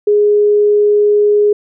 sine tone, 415.3 Hz, G#4, in tune, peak -7 dBFS, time 0.07-1.53 s, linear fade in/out 5 ms, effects none

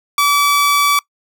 sawtooth tone, 1150 Hz, D6, 37 cents flat, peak -7 dBFS, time 0.18-0.99 s, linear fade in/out 2 ms, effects noise-tail reverb RT60 0.1 s tail -23 dB re dry

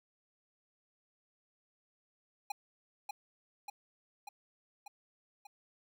square tone with echo, 820 Hz, G#5, 22 cents flat, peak -35 dBFS, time 2.5-2.52 s, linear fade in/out 5 ms, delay 590 ms, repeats 5, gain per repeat -3 dB, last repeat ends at 5.47 s, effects none

